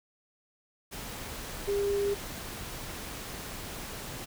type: tone in noise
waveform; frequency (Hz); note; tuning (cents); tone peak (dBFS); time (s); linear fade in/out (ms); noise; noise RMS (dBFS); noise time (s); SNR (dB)
sine; 402.6; G4; +46; -26; 1.67-2.15; 20; pink; -40; 0.91-4.26; +11
effects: none